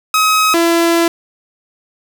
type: tone pair in turn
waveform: sawtooth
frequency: 1271 / 336.6 Hz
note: D#6 / E4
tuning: +36 / +36 cents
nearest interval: octave + major seventh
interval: 2300 cents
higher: first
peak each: -6 dBFS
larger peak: neither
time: 0.14-0.54 / 0.54-1.08 s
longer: second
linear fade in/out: 2 ms
effects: none